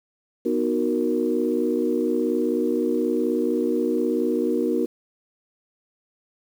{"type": "chord", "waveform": "sine", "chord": "B major seventh", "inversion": "none", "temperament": "equal", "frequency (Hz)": [246.9, 311.1, 370, 466.2], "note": ["B3", "D#4", "F#4", "A#4"], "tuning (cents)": [0, 0, 0, 0], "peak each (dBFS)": -25, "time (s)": [0.45, 4.86], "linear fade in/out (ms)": 10, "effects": ["tanh soft clip ceiling -9 dBFS", "8-bit"]}